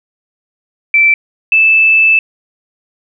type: tone pair in turn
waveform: sine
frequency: 2332 / 2631 Hz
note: D7 / E7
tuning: -13 / -4 cents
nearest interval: major second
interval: 209 cents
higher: second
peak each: -5 dBFS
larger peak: neither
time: 0.94-1.14 / 1.52-2.19 s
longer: second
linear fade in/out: 2 ms
effects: none